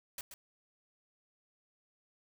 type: noise with echo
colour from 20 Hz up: white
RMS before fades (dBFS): -42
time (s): 0.18-0.21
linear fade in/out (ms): 2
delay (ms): 130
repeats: 1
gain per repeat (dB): -8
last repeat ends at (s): 0.34
effects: none